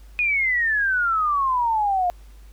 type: exponential sweep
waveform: sine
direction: down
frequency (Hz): 2489 to 698.5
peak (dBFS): -18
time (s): 0.19-2.1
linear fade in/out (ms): 0
effects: added 50 Hz sine -42 dBFS peak until 2.52 s + pink hiss -57 dBFS RMS until 2.52 s